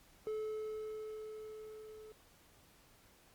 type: tone with level ramp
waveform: triangle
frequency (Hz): 432.4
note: A4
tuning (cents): -30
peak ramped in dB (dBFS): -34 to -49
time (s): 0.27-2.12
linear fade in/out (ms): 0
effects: pink hiss -65 dBFS RMS until 3.34 s + Opus 48 kbps